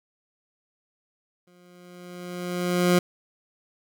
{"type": "tone with exponential growth", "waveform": "20% pulse", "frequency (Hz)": 177.9, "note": "F3", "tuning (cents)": 32, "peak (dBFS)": -11, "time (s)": [1.47, 2.99], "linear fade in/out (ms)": 5, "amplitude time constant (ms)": 330, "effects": []}